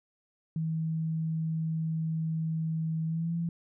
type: tone with pitch glide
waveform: sine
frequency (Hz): 160.6 to 168.39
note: E3 to E3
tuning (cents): -45 to +37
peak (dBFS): -28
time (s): 0.56-3.49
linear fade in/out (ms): 2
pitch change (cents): +82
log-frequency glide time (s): 3.06-3.34
effects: none